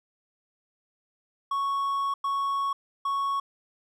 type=tone bursts at uneven times; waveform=triangle; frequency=1108.7 Hz; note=C#6; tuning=in tune; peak=-23 dBFS; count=3; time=1.51-2.14 / 2.24-2.73 / 3.05-3.4 s; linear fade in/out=5 ms; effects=none